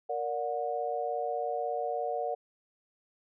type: chord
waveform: sine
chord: Bb augmented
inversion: none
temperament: just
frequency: 466.2 / 582.7 / 728.4 Hz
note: Bb4 / D5 / F#5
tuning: 0 / -14 / -27 cents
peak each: -35 / -35 / -33 dBFS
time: 0.09-2.35 s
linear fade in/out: 10 ms
effects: none